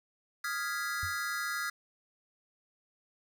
square chord, F half-diminished seventh, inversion third, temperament equal, 1244.5 / 1396.9 / 1661.2 / 1975.5 Hz, Eb6 / F6 / Ab6 / Cb7, 0 / 0 / 0 / 0 cents, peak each -41 / -38 / -38 / -41 dBFS, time 0.44-1.7 s, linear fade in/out 5 ms
sine tone with exponential decay, 89.2 Hz, F2, 37 cents sharp, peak -33 dBFS, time 1.03-1.19 s, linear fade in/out 0 ms, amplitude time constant 34 ms
effects none

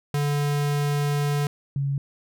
square / sine tone pair in turn, 145 / 138.99 Hz, D3 / C#3, -22 / +5 cents, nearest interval minor second, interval 73 cents, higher first, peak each -22 dBFS, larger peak neither, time 0.14-1.47 / 1.76-1.98 s, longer first, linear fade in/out 2 ms, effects none

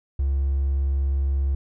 triangle tone with hard clipping, 68.5 Hz, C#2, 20 cents flat, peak -20 dBFS, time 0.19-1.55 s, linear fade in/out 5 ms, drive 4 dB, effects none

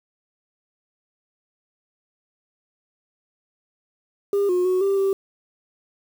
sine tone with pitch steps, 402 / 360 / 368.9 / 393.5 / 389.8 Hz, G4 / F#4 / F#4 / G4 / G4, +44 / -47 / -5 / +7 / -10 cents, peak -15 dBFS, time 4.33-5.13 s, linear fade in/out 2 ms, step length 160 ms, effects tanh soft clip ceiling -16 dBFS + 7-bit

